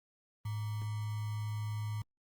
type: tone with sample-and-hold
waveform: sine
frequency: 106.6 Hz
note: G#2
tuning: 46 cents sharp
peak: -34 dBFS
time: 0.45-2.02 s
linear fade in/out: 5 ms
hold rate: 1050 Hz
effects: Opus 32 kbps